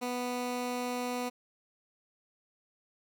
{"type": "tone", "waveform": "15% pulse", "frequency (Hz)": 246.9, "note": "B3", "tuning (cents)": 0, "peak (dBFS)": -26, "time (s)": [0.01, 1.3], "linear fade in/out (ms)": 20, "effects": []}